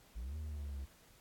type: linear two-way sweep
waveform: triangle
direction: up then down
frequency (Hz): 51.91 to 77.8 to 66.9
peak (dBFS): -38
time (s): 0.15-0.86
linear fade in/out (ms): 20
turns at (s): 0.37
effects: pink hiss -64 dBFS RMS until 1.2 s + AAC 64 kbps